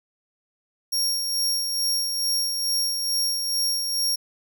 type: tone with tremolo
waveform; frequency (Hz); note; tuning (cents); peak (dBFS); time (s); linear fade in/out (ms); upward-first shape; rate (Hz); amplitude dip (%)
sawtooth; 5570; F8; -5; -18; 0.92-4.16; 10; sine; 2.3; 40
effects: none